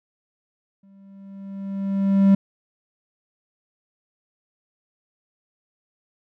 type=tone with exponential growth; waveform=triangle; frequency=196 Hz; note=G3; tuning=in tune; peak=-8 dBFS; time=0.83-2.35 s; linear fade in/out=5 ms; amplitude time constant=330 ms; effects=none